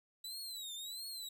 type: tone with vibrato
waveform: sawtooth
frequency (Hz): 3928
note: B7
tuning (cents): -10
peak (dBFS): -40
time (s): 0.24-1.29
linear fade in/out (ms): 5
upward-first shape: triangle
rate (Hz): 1.5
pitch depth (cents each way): 180
effects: none